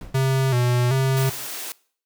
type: noise with exponential decay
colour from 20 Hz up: brown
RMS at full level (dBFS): -32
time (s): 0.01-0.36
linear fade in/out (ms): 1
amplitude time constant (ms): 76
type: tone with vibrato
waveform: square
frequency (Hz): 127.9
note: C3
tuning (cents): -39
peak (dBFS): -18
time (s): 0.14-1.3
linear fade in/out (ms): 10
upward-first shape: square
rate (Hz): 1.3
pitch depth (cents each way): 71
type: high-pass noise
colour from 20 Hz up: white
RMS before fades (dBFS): -32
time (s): 1.17-1.72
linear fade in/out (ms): 0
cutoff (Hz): 240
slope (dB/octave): 48
effects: noise-tail reverb RT60 0.5 s tail -22 dB re dry